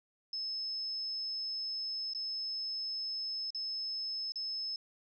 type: tone with dropouts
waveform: sine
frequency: 5210 Hz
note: E8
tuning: 21 cents flat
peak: -35 dBFS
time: 0.33-4.76 s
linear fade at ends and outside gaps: 2 ms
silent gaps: 2.135-2.148 / 3.505-3.547 / 4.321-4.357 s
effects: none

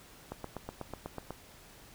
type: click train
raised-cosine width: 1 ms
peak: -24 dBFS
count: 9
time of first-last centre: 0.32-1.306 s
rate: 8.11 Hz
effects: pink hiss -55 dBFS RMS until 1.94 s

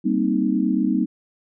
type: chord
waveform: sine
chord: C minor seventh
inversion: second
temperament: equal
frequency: 196 / 233.1 / 261.6 / 311.1 Hz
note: G3 / Bb3 / C4 / Eb4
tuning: 0 / 0 / 0 / 0 cents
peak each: -23 dBFS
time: 0.04-1.06 s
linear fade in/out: 20 ms
effects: none

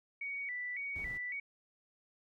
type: tone with vibrato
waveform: sine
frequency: 2105 Hz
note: C7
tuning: 10 cents sharp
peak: -37 dBFS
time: 0.21-1.4 s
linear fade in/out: 5 ms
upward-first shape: square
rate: 1.8 Hz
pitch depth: 110 cents each way
type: noise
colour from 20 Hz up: brown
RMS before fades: -49 dBFS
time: 0.95-1.18 s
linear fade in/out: 10 ms
effects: none

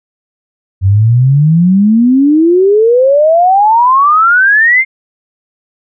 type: exponential sweep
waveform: sine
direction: up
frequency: 92.5 to 2145 Hz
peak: -4 dBFS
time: 0.81-4.85 s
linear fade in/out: 50 ms
effects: none

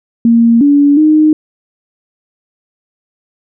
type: tone with pitch steps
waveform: sine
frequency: 232 / 286.4 / 308 Hz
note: A#3 / D4 / D#4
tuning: -8 / -43 / -17 cents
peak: -4 dBFS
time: 0.25-1.33 s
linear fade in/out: 2 ms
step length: 360 ms
effects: none

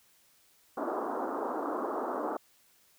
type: band-pass noise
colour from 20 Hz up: pink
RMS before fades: -34 dBFS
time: 0.77-2.37 s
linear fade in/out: 5 ms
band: 260 to 1300 Hz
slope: 48 dB/octave
effects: white hiss -65 dBFS RMS until 2.98 s

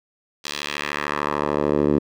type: tone with band-pass filter sweep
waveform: 10% pulse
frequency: 73.42 Hz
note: D2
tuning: in tune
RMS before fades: -23 dBFS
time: 0.44-1.99 s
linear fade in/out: 10 ms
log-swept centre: 4600 to 310 Hz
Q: 1.3
effects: none

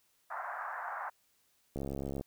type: band-pass noise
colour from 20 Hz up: pink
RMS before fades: -40 dBFS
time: 0.3-1.1 s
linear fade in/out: 10 ms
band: 700 to 1700 Hz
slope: 48 dB/octave
type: click train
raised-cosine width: 2 ms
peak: -25 dBFS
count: 32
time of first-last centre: 1.76-2.211 s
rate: 68.8 Hz
effects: white hiss -72 dBFS RMS until 2.26 s

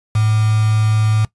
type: tone with quantisation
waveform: sine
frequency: 108.1 Hz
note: A2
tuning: 30 cents flat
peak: -12 dBFS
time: 0.15-1.25 s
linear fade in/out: 5 ms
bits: 4
effects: noise-tail reverb RT60 0.1 s tail -19 dB re dry + resampled to 24000 Hz

